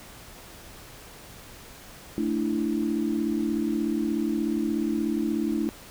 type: chord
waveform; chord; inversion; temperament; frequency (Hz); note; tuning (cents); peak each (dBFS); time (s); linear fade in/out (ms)
sine; A suspended fourth; none; just; 220 / 293.3 / 330; A3 / D4 / E4; 0 / -2 / +2; -28; 2.18-5.69; 0
effects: pink hiss -46 dBFS RMS until 5.9 s